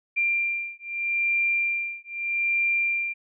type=beating tone pair; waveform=sine; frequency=2378 / 2378.8 Hz; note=D7 / D7; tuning=+21 / +22 cents; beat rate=0.8 Hz; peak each=-26 dBFS; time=0.16-3.14 s; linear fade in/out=20 ms; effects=none